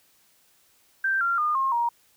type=tone with pitch steps; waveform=sine; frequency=1568 / 1380.9 / 1216.1 / 1071 / 943.2 Hz; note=G6 / F6 / D#6 / C6 / A#5; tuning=0 / -20 / -40 / +40 / +20 cents; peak=-21 dBFS; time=1.04-1.89 s; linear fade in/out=5 ms; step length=170 ms; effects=white hiss -62 dBFS RMS until 2.16 s